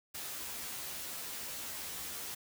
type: noise with comb filter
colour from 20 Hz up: white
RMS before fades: -42 dBFS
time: 0.14-2.35 s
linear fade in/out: 10 ms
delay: 13 ms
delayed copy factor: +0.75
effects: none